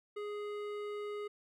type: tone with hard clipping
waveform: sine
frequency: 415.3 Hz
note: G#4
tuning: in tune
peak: -40 dBFS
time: 0.16-1.28 s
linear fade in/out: 10 ms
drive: 13 dB
effects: none